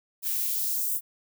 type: noise with high-pass filter sweep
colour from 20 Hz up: violet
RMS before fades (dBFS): -28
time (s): 0.22-1.01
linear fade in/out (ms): 50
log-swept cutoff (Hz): 1300 to 9900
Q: 1.1
effects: none